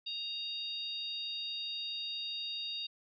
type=harmonic tone; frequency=932.3 Hz; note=A#5; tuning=in tune; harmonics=3 / 4 / 5; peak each=-44 / -38 / -44 dBFS; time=0.06-2.87 s; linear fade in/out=10 ms; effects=none